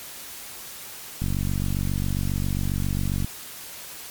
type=click train; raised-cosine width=5 ms; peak=-14 dBFS; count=97; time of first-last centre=1.22-3.245 s; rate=47.4 Hz; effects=white hiss -39 dBFS RMS until 4.1 s + MP3 96 kbps